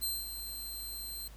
10% pulse tone with ADSR envelope, 4137 Hz, C8, 20 cents flat, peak -24 dBFS, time 0.01-1.28 s, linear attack 26 ms, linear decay 210 ms, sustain -9 dB, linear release 5 ms, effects added 51 Hz sine -48 dBFS peak until 1.36 s + pink hiss -58 dBFS RMS until 1.36 s

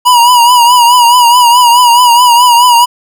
square tone with vibrato, 966 Hz, B5, 39 cents flat, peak -3 dBFS, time 0.05-2.86 s, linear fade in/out 20 ms, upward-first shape triangle, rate 4.7 Hz, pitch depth 74 cents each way, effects none

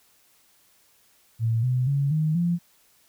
sine tone with pitch steps, 113.9 / 126.38 / 140.23 / 155.59 / 172.64 Hz, A#2 / B2 / C#3 / D#3 / F3, -40 / +40 / +20 / 0 / -20 cents, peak -20 dBFS, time 1.39-2.59 s, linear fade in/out 50 ms, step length 240 ms, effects white hiss -61 dBFS RMS until 3.08 s

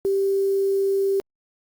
sine tone with quantisation, 392 Hz, G4, in tune, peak -18 dBFS, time 0.05-1.2 s, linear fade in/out 0 ms, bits 7, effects Opus 32 kbps

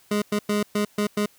25% pulse tone bursts at uneven times, 207.7 Hz, G#3, in tune, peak -17 dBFS, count 6, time 0.11-0.22 / 0.32-0.39 / 0.49-0.63 / 0.75-0.85 / 0.98-1.07 / 1.17-1.26 s, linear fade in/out 5 ms, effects white hiss -57 dBFS RMS until 1.38 s

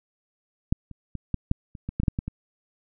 clicks, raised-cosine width 5 ms, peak -8 / -28 / -20 / -12 / -8 / -27 / -18 / -12 / -14 / -7 / -14 / -18 dBFS, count 12, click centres 0.725 / 0.913 / 1.153 / 1.343 / 1.514 / 1.752 / 1.89 / 2 / 2.034 / 2.082 / 2.189 / 2.28 s, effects none

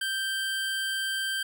25% pulse tone, 1568 Hz, G6, in tune, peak -24 dBFS, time 0.01-1.43 s, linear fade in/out 5 ms, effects none

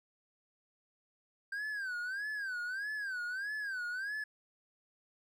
triangle tone with vibrato, 1574 Hz, G6, 7 cents sharp, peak -34 dBFS, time 1.52-4.24 s, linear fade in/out 5 ms, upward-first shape sine, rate 1.6 Hz, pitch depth 160 cents each way, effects none

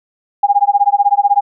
sine tone with tremolo, 811 Hz, G#5, 41 cents flat, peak -5 dBFS, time 0.43-1.41 s, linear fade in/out 5 ms, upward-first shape sine, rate 16 Hz, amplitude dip 100%, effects none

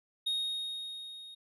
triangle tone with level ramp, 3729 Hz, A#7, in tune, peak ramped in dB -27 to -45 dBFS, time 0.26-1.35 s, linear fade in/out 10 ms, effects resampled to 32000 Hz

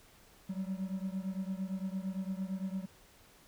triangle beating tone pair, 186.9 / 195.7 Hz, F#3 / G3, +18 / -3 cents, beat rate 8.8 Hz, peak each -35 / -37 dBFS, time 0.49-2.86 s, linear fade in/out 10 ms, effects pink hiss -61 dBFS RMS until 3.47 s

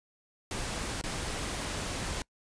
pink noise with dropouts, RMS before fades -35 dBFS, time 0.51-2.22 s, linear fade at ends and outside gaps 1 ms, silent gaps 1.013-1.038 s, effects noise-tail reverb RT60 0.1 s tail -25 dB re dry + resampled to 22050 Hz

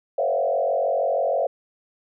sine tone with frequency modulation, 607 Hz, D#5, 43 cents flat, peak -19 dBFS, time 0.18-1.47 s, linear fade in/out 5 ms, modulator 46.3 Hz, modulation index 2.3, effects none

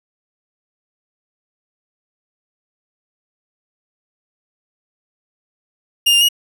40% pulse tone with pitch steps, 2824 / 2801 / 2883 Hz, F7 / F7 / F#7, +19 / +4 / -46 cents, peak -9 dBFS, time 6.06-6.288 s, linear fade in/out 10 ms, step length 76 ms, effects none

